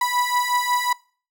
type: beating tone pair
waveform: 35% pulse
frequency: 980 / 985.5 Hz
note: B5 / B5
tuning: -14 / -4 cents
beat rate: 5.5 Hz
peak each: -22 / -20 dBFS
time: 0.01-0.93 s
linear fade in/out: 5 ms
effects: noise-tail reverb RT60 0.4 s tail -22 dB re dry